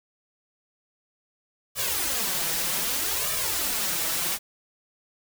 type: noise with flanger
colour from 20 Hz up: white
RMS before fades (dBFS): -27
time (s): 1.75-4.39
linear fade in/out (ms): 50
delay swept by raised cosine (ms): 1.7 to 6.1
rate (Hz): 0.64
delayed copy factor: +0.85
effects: none